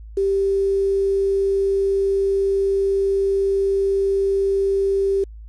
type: tone with quantisation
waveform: sine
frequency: 392 Hz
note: G4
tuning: in tune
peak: -16 dBFS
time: 0.17-5.24 s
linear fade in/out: 5 ms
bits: 7
effects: added 54 Hz sine -35 dBFS peak until 5.48 s + resampled to 24000 Hz